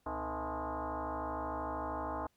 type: tone with frequency modulation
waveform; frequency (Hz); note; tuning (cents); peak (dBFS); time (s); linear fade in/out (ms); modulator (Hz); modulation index
sine; 121; B2; -35; -35; 0.06-2.27; 5; 189; 5.8
effects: pink hiss -75 dBFS RMS until 2.36 s